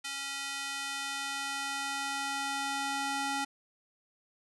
square tone with high-pass filter sweep, 276.9 Hz, C#4, 2 cents flat, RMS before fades -35 dBFS, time 0.04-3.45 s, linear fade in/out 10 ms, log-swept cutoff 2100 to 650 Hz, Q 0.81, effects resampled to 24000 Hz

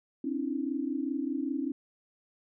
sine tone cluster, 263.7 / 288.8 / 326.5 Hz, C4 / D4 / E4, +14 / -29 / -17 cents, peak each -33 / -33 / -36 dBFS, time 0.24-1.72 s, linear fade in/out 5 ms, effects none

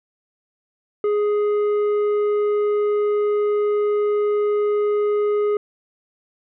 sine tone with tanh clipping, 415.9 Hz, G#4, 2 cents sharp, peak -18 dBFS, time 1.04-5.57 s, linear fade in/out 2 ms, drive 7 dB, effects none

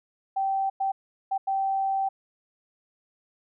sine tone bursts at uneven times, 777 Hz, G5, 16 cents flat, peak -23 dBFS, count 4, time 0.36-0.7 / 0.8-0.92 / 1.31-1.38 / 1.47-2.09 s, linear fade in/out 10 ms, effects none

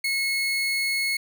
30% pulse tone, 2180 Hz, C#7, 29 cents flat, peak -20 dBFS, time 0.04-1.17 s, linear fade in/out 5 ms, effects none

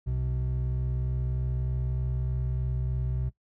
triangle tone pair together, 63.4 / 126.71 Hz, B1 / B2, +46 / +45 cents, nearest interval octave, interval 1199 cents, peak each -27 dBFS, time 0.06-3.3 s, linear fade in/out 20 ms, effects noise-tail reverb RT60 0.1 s tail -17 dB re dry + tanh soft clip ceiling -18 dBFS

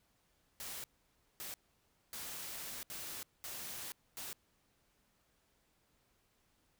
white noise bursts at uneven times, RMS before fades -45 dBFS, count 6, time 0.6-0.84 / 1.4-1.54 / 2.13-2.83 / 2.9-3.23 / 3.44-3.92 / 4.17-4.33 s, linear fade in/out 0 ms, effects pink hiss -75 dBFS RMS until 6.79 s

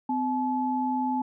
sine tone pair together, 255.7 / 860 Hz, C4 / A5, -40 / -40 cents, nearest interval octave + major sixth, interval 2100 cents, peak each -27 dBFS, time 0.09-1.22 s, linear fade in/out 5 ms, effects none

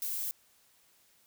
violet noise, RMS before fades -35 dBFS, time 0.02-0.31 s, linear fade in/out 0 ms, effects white hiss -66 dBFS RMS until 1.26 s

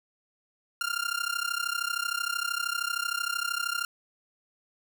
sawtooth tone with amplitude modulation, 1396.9 Hz, F6, in tune, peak -21 dBFS, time 0.81-3.85 s, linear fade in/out 2 ms, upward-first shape sine, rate 33 Hz, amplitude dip 90%, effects none

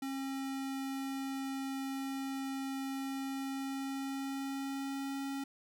square tone with pitch glide, 269.9 to 274.3 Hz, C#4 to C#4, -46 to -18 cents, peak -37 dBFS, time 0.02-5.44 s, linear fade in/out 5 ms, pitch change +28 cents, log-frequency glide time 3.24-5.23 s, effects none

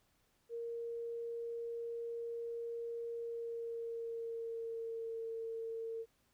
sine tone with pitch glide, 466.2 to 453.7 Hz, A#4 to A#4, 0 to -47 cents, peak -39 dBFS, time 0.49-6.06 s, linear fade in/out 50 ms, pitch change -47 cents, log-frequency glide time 3.15-5.29 s, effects pink hiss -75 dBFS RMS until 6.33 s

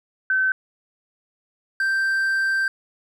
sine / triangle tone pair in turn, 1533 / 1567 Hz, G6 / G6, -39 / -1 cents, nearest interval unison, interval 38 cents, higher second, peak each -17 / -17 dBFS, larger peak neither, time 0.3-0.52 / 1.8-2.68 s, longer second, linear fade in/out 2 ms, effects none

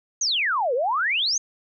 sine exponential two-way sweep, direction down then up, 6645 to 459.8 to 6645 Hz, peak -20 dBFS, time 0.21-1.38 s, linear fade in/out 5 ms, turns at 0.74 s, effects none

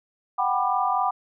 sine chord, G major seventh, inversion third, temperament equal with one note detuned, 740 / 784 / 987.8 / 1194.5 Hz, F#5 / G5 / B5 / D6, 0 / 0 / 0 / +29 cents, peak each -26 dBFS, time 0.38-1.11 s, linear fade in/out 10 ms, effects none

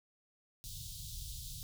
pink band-stop noise, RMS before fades -45 dBFS, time 0.64-1.63 s, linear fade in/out 0 ms, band 150 to 3400 Hz, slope 48 dB/octave, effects none

